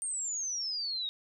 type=exponential sweep; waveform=sine; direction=down; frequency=8870 to 3729 Hz; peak=-32 dBFS; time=0.02-1.09 s; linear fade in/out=0 ms; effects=none